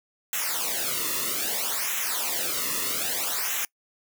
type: noise with flanger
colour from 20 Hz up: white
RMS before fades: -28 dBFS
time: 0.33-3.65 s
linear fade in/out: 2 ms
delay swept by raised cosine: 0.21 to 1.31 ms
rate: 0.62 Hz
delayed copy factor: -0.9
effects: noise-tail reverb RT60 0.1 s tail -24 dB re dry